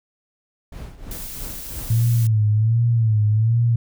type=noise with tremolo; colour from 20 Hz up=brown; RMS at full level=-31 dBFS; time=0.72-2.03 s; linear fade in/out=5 ms; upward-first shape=triangle; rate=3 Hz; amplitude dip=80%
type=noise; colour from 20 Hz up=blue; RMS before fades=-34 dBFS; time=1.11-2.27 s; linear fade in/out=2 ms
type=tone with vibrato; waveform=sine; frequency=111.7 Hz; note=A2; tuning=27 cents sharp; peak=-14 dBFS; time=1.9-3.76 s; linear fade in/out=5 ms; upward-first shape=sine; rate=1.3 Hz; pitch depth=97 cents each way
effects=none